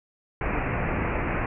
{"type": "low-pass noise", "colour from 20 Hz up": "pink", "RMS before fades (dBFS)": -27, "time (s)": [0.41, 1.46], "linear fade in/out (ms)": 2, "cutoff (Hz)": 2600, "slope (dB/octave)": 96, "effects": []}